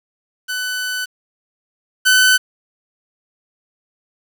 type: tone pair in turn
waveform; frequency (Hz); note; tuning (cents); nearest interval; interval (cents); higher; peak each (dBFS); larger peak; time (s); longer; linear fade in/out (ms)
sawtooth; 1500 / 1510.4; F#6 / F#6; +23 / +35; unison; 12; second; -17 / -6; second; 0.48-1.06 / 2.05-2.38; first; 20
effects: 7-bit